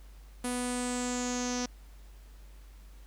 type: tone with low-pass filter sweep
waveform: sawtooth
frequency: 246.9 Hz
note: B3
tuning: in tune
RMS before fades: -33 dBFS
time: 0.44-1.66 s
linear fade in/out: 5 ms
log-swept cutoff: 10000 to 5800 Hz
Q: 7
effects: added 49 Hz sine -48 dBFS peak until 3.06 s + pink hiss -62 dBFS RMS until 3.06 s